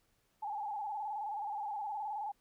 sine tone with vibrato, 835 Hz, G#5, 9 cents sharp, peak -36 dBFS, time 0.42-2.32 s, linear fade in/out 10 ms, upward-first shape square, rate 19 Hz, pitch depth 60 cents each way, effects pink hiss -75 dBFS RMS until 2.4 s

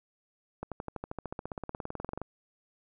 accelerating click train, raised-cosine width 1 ms, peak -22 dBFS, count 27, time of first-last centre 0.63-2.216 s, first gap 87 ms, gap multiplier 0.97, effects none

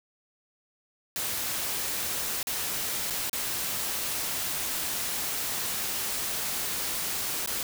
white noise with dropouts, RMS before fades -31 dBFS, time 1.16-7.63 s, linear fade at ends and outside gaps 1 ms, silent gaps 2.429-2.47 / 3.101-3.105 / 3.296-3.33 / 7.461-7.474 s, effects none

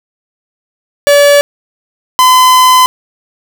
45% pulse tone pair in turn, 574 / 1017.9 Hz, D5 / C6, -40 / -48 cents, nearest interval minor seventh, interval 992 cents, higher second, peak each -3 dBFS, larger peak neither, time 1.07-1.41 / 2.19-2.86 s, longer second, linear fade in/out 0 ms, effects none

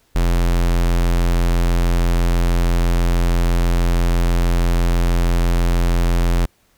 square tone, 43.08 Hz, F1, 23 cents flat, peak -14 dBFS, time 0.15-6.46 s, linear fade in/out 10 ms, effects pink hiss -59 dBFS RMS until 6.77 s

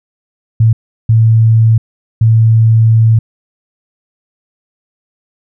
sine tone bursts at uneven times, 112.5 Hz, A2, 39 cents sharp, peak -4 dBFS, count 3, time 0.6-0.73 / 1.09-1.78 / 2.21-3.19 s, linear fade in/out 5 ms, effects none

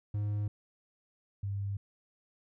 triangle / sine tone pair in turn, 103.83 / 99.64 Hz, G#2 / G2, 0 / +29 cents, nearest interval minor second, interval 71 cents, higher first, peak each -28 / -32 dBFS, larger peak first, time 0.14-0.48 / 1.43-1.77 s, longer neither, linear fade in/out 5 ms, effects none

